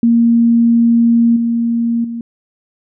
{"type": "tone with level steps", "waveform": "sine", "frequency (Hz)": 233.1, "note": "A#3", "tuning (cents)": 0, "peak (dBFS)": [-7, -12, -20], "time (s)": [0.03, 2.21], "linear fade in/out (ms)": 2, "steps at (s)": [1.36, 2.04], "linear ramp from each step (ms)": 5, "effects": []}